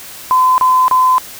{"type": "tone bursts", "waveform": "sine", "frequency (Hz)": 1021, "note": "C6", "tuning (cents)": -43, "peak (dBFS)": -7, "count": 3, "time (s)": [0.31, 1.182], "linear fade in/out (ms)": 0, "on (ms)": 270, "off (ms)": 31, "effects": ["white hiss -32 dBFS RMS until 1.39 s"]}